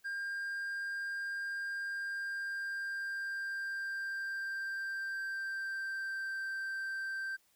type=tone with pitch glide; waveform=triangle; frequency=1602 to 1566.3 Hz; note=G6 to G6; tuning=+37 to -2 cents; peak=-34 dBFS; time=0.04-7.37 s; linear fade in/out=20 ms; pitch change=-39 cents; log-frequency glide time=1.73-6.36 s; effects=white hiss -71 dBFS RMS until 7.55 s